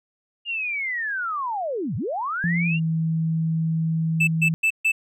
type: linear two-way sweep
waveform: sine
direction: down then up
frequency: 2853 to 92.5 to 2853 Hz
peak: -24 dBFS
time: 0.45-2.8 s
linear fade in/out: 50 ms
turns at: 1.96 s
type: tone with pitch glide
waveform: sine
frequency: 171 to 161.78 Hz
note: F3 to E3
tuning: -36 to -32 cents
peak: -20 dBFS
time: 2.44-4.54 s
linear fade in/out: 0 ms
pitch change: -96 cents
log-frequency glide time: 2.65-2.75 s
type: tone bursts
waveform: triangle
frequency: 2637 Hz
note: E7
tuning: in tune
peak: -15 dBFS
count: 4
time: 4.2-4.92 s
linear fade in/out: 10 ms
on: 75 ms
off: 140 ms
effects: none